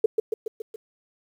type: tone with echo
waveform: sine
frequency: 440 Hz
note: A4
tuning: in tune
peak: -13 dBFS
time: 0.04-0.06 s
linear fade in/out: 5 ms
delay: 140 ms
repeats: 5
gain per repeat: -4 dB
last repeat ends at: 0.76 s
effects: 9-bit